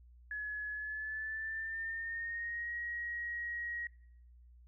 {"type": "tone with pitch glide", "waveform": "sine", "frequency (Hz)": [1698, 1895], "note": ["G#6", "A#6"], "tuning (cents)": [38, 28], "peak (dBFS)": -37, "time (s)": [0.31, 3.87], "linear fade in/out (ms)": 2, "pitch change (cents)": 190, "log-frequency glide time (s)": [0.71, 2.74], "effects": ["noise-tail reverb RT60 0.8 s tail -23 dB re dry", "added 60 Hz sine -56 dBFS peak until 4.67 s"]}